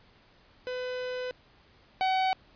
45% pulse tone pair in turn, 503 / 755.8 Hz, B4 / F#5, +32 / +37 cents, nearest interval perfect fifth, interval 705 cents, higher second, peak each -32 / -24 dBFS, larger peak second, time 0.67-1.31 / 2.01-2.33 s, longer first, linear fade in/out 0 ms, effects pink hiss -60 dBFS RMS until 2.55 s + resampled to 11025 Hz

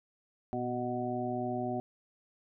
harmonic tone with a mistuned harmonic, 123.47 Hz, B2, in tune, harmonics 1 / 2 / 3 / 5 / 6, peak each -41 / -36 / -38 / -39 / -37 dBFS, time 0.53-1.8 s, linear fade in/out 0 ms, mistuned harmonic 1, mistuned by -52 cents, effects none

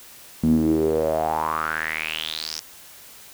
sawtooth tone with band-pass filter sweep, 78.9 Hz, D#2, 25 cents sharp, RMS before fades -23 dBFS, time 0.43-2.6 s, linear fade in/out 5 ms, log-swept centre 210 to 5700 Hz, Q 6.8, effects white hiss -45 dBFS RMS until 3.33 s

